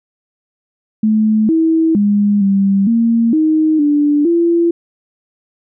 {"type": "tone with pitch steps", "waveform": "sine", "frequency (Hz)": [216.5, 323.8, 204.8, 196.5, 230.6, 312.8, 293, 339.5], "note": ["A3", "E4", "G#3", "G3", "A#3", "D#4", "D4", "F4"], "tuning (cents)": [-28, -31, -24, 4, -19, 9, -4, -49], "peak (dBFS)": -9, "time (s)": [1.03, 4.71], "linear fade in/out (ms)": 5, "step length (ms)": 460, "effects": []}